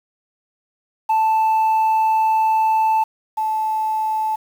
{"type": "tone pair in turn", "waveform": "sine", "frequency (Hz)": [880, 871.4], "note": ["A5", "A5"], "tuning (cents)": [0, -17], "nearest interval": "unison", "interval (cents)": 17, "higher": "first", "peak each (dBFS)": [-11, -17], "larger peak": "first", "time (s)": [[1.09, 3.04], [3.37, 4.36]], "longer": "first", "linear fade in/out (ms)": 10, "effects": ["tanh soft clip ceiling -13 dBFS", "7-bit"]}